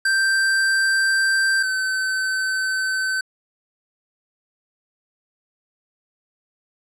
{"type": "tone pair in turn", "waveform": "square", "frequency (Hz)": [1568, 1531.3], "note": ["G6", "G6"], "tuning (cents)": [0, -41], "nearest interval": "unison", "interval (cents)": 41, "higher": "first", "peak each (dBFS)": [-17, -21], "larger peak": "first", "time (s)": [[0.05, 1.63], [1.63, 3.21]], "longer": "neither", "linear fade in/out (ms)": 5, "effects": ["low-pass 10000 Hz 12 dB/octave"]}